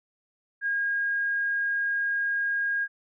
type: tone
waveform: sine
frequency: 1628 Hz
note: G#6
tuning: 35 cents flat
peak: -24 dBFS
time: 0.61-2.88 s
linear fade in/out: 50 ms
effects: none